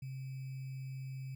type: tone with sample-and-hold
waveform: sine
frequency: 132.5 Hz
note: C3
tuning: 22 cents sharp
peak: -40 dBFS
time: 0.02-1.35 s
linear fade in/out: 5 ms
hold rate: 2450 Hz
effects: none